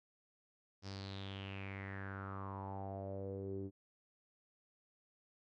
sawtooth tone with low-pass filter sweep, 97.5 Hz, G2, 9 cents flat, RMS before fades -45 dBFS, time 0.82-3.71 s, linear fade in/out 50 ms, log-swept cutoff 5300 to 330 Hz, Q 6.2, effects none

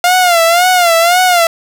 sawtooth tone with vibrato, 698.5 Hz, F5, in tune, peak -3 dBFS, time 0.04-1.47 s, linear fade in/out 2 ms, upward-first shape sine, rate 1.9 Hz, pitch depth 98 cents each way, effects none

